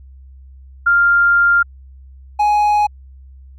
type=tone pair in turn; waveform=sine / triangle; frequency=1396.9 / 834.7 Hz; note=F6 / G#5; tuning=0 / +9 cents; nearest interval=major sixth; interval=891 cents; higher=first; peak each=-9 dBFS; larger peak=neither; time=0.86-1.63 / 2.39-2.87 s; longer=first; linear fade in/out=10 ms; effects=added 66 Hz sine -37 dBFS peak until 3.58 s